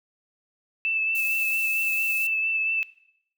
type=tone with vibrato; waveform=sine; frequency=2637 Hz; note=E7; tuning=in tune; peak=-22 dBFS; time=0.85-2.83 s; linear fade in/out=0 ms; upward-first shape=triangle; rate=4.4 Hz; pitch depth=23 cents each way
type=noise; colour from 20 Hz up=violet; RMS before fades=-35 dBFS; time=1.15-2.27 s; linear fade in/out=2 ms
effects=noise-tail reverb RT60 0.7 s tail -19 dB re dry